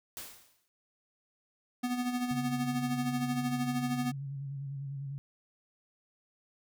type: noise with exponential decay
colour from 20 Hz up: white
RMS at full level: -40 dBFS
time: 0.17-0.68 s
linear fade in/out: 0 ms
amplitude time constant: 110 ms
type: tone with tremolo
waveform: square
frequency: 246.9 Hz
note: B3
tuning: in tune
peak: -29 dBFS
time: 1.83-4.12 s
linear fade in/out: 10 ms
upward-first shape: sine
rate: 13 Hz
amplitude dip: 55%
type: tone with vibrato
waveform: sine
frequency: 138.59 Hz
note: C#3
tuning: in tune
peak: -36 dBFS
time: 2.31-5.18 s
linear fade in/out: 0 ms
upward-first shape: square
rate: 10 Hz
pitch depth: 32 cents each way
effects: none